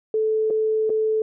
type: tone with dropouts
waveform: sine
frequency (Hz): 436.5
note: A4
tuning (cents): -14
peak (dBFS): -18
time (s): 0.14-1.22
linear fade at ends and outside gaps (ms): 2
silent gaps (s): 0.502-0.506 / 0.895-0.901
effects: none